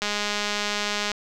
click train, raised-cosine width 0.2 ms, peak -9 dBFS, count 228, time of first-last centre 0.02-1.117 s, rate 207 Hz, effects none

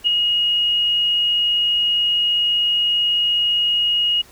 sine tone with ADSR envelope, 2879 Hz, F#7, 48 cents flat, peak -11 dBFS, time 0.04-4.22 s, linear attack 32 ms, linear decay 5 ms, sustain -4 dB, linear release 12 ms, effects pink hiss -47 dBFS RMS until 4.31 s

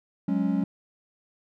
triangle chord, F# suspended second, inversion none, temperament equal, 185 / 207.7 / 277.2 Hz, F#3 / G#3 / C#4, 0 / 0 / 0 cents, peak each -25 dBFS, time 0.28-0.64 s, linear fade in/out 5 ms, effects none

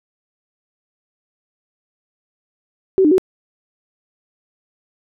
sine tone with pitch steps, 381.2 / 301.9 / 374.7 Hz, G4 / D4 / F#4, -48 / +48 / +22 cents, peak -9 dBFS, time 2.98-3.181 s, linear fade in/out 0 ms, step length 67 ms, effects none

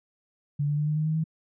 sine tone with pitch steps, 144.7 / 147.06 / 149.46 / 151.89 / 154.37 / 156.89 / 159.45 Hz, D3 / D3 / D3 / D#3 / D#3 / D#3 / D#3, -25 / +3 / +31 / -41 / -13 / +15 / +43 cents, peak -23 dBFS, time 0.59-1.241 s, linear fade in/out 10 ms, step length 93 ms, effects none

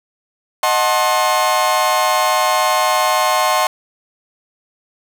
40% pulse chord, D# diminished seventh, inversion none, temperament equal with one note detuned, 622.3 / 740 / 880 / 1063.6 Hz, D#5 / F#5 / A5 / C6, 0 / 0 / 0 / +28 cents, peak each -19 / -18 / -20 / -16 dBFS, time 0.63-3.67 s, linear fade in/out 2 ms, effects none

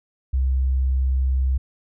sine tone, 65.41 Hz, C2, in tune, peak -17 dBFS, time 0.33-1.58 s, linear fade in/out 10 ms, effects none

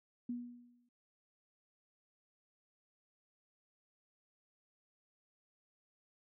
sine tone with exponential decay, 242.2 Hz, B3, 34 cents flat, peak -35 dBFS, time 0.29-0.89 s, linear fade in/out 5 ms, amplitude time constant 130 ms, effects none

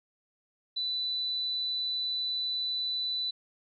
sine tone, 3984 Hz, B7, 14 cents sharp, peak -29 dBFS, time 0.76-3.31 s, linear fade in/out 10 ms, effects none

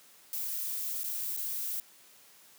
violet noise with dropouts, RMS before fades -35 dBFS, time 0.33-1.8 s, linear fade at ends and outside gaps 1 ms, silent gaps 1.034-1.041 / 1.366-1.372 s, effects white hiss -58 dBFS RMS until 2.58 s + high-pass 150 Hz 12 dB/octave

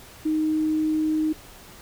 sine tone, 311.1 Hz, D#4, in tune, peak -20 dBFS, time 0.25-1.33 s, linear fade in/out 10 ms, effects pink hiss -46 dBFS RMS until 1.81 s

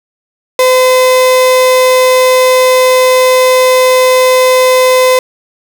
35% pulse tone, 511 Hz, C5, 41 cents flat, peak -3 dBFS, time 0.59-5.19 s, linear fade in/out 2 ms, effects none

